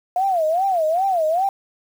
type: tone with vibrato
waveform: sine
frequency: 698.5 Hz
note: F5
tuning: in tune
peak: -16 dBFS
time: 0.16-1.49 s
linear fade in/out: 2 ms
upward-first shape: sine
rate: 2.5 Hz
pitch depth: 210 cents each way
effects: 7-bit